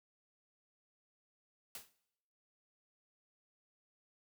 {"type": "noise with exponential decay", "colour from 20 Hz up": "white", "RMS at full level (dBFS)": -43, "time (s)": [1.75, 1.93], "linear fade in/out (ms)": 2, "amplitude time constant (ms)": 38, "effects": ["noise-tail reverb RT60 0.8 s tail -19 dB re dry"]}